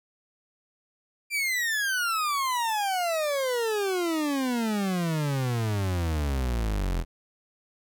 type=exponential sweep; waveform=40% pulse; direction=down; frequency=2387 to 41.13 Hz; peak=-24 dBFS; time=1.3-7.05 s; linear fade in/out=50 ms; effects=none